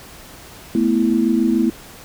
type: chord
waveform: sine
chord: A suspended second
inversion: none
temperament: equal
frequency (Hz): 220 / 246.9 / 329.6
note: A3 / B3 / E4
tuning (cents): 0 / 0 / 0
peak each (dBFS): -18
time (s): 0.75-1.7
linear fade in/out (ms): 2
effects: pink hiss -40 dBFS RMS until 2.04 s